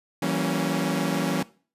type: chord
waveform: sawtooth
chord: E diminished seventh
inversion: none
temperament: equal with one note detuned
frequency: 164.81 / 191.19 / 233.1 / 277.2 Hz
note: E3 / G3 / Bb3 / Db4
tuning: 0 / -43 / 0 / 0 cents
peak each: -25 / -25 / -27 / -24 dBFS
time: 0.22-1.43 s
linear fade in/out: 5 ms
effects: noise-tail reverb RT60 0.4 s tail -20 dB re dry + resampled to 32000 Hz